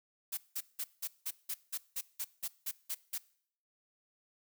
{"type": "noise bursts", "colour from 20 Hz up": "blue", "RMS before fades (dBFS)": -37, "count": 13, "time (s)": [0.32, 3.182], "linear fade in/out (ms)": 10, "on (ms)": 54, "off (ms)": 180, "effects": ["noise-tail reverb RT60 0.6 s tail -21 dB re dry"]}